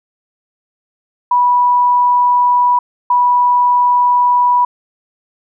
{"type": "tone bursts at uneven times", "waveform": "sine", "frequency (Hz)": 980, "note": "B5", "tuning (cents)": -14, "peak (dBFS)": -8, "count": 2, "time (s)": [[1.31, 2.79], [3.1, 4.65]], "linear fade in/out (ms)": 5, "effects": []}